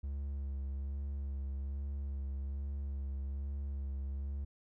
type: tone with vibrato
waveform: triangle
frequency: 69.1 Hz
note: C#2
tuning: 5 cents flat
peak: -34 dBFS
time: 0.03-4.45 s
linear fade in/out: 10 ms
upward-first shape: sine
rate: 1.2 Hz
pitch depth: 25 cents each way
effects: none